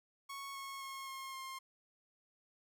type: tone with pitch steps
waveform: sawtooth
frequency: 1105 / 1094.2 / 1083.5 / 1072.9 / 1062.4 Hz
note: C#6 / C#6 / C#6 / C6 / C6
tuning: -6 / -23 / -40 / +43 / +26 cents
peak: -40 dBFS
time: 0.29-1.59 s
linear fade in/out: 10 ms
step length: 260 ms
effects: none